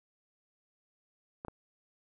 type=clicks; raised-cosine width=1 ms; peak=-26 dBFS; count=2; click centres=1.449 / 1.483 s; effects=none